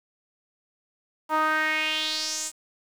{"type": "tone with band-pass filter sweep", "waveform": "sawtooth", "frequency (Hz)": 311.1, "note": "D#4", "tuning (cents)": 0, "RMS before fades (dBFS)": -26, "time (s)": [1.29, 2.52], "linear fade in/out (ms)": 50, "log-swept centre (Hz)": [1000, 8100], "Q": 3.7, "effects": ["8-bit"]}